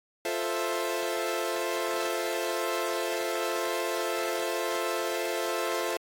sawtooth chord, F major seventh, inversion none, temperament equal, 349.2 / 440 / 523.3 / 659.3 Hz, F4 / A4 / C5 / E5, 0 / 0 / 0 / 0 cents, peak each -30 dBFS, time 0.25-5.97 s, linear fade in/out 2 ms, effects AAC 64 kbps

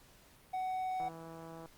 triangle tone, 747 Hz, F#5, 16 cents sharp, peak -32 dBFS, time 0.53-1.09 s, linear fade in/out 10 ms
click train, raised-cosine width 1 ms, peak -36 dBFS, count 109, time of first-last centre 1-1.659 s, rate 164 Hz
effects pink hiss -62 dBFS RMS until 1.77 s + Opus 48 kbps

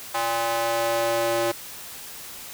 square tone with high-pass filter sweep, 115.7 Hz, A#2, 13 cents flat, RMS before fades -24 dBFS, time 0.14-1.52 s, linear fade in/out 10 ms, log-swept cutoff 810 to 460 Hz, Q 2.3, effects white hiss -39 dBFS RMS until 2.53 s

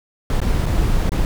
brown noise with dropouts, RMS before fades -17 dBFS, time 0.3-1.25 s, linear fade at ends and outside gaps 1 ms, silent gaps 0.403-0.416 / 0.658-0.663 / 1.094-1.119 s, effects none

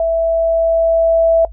sine tone with level ramp, 659.3 Hz, E5, in tune, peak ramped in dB -12 to -7 dBFS, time 0-1.45 s, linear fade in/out 2 ms, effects noise-tail reverb RT60 0.1 s tail -20 dB re dry + added 52 Hz sine -30 dBFS peak until 1.52 s

